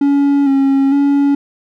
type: tone with vibrato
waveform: triangle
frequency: 277.4 Hz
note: C#4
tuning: 1 cent sharp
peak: -7 dBFS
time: 0.01-1.35 s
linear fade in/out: 5 ms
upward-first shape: square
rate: 1.1 Hz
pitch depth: 29 cents each way
effects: none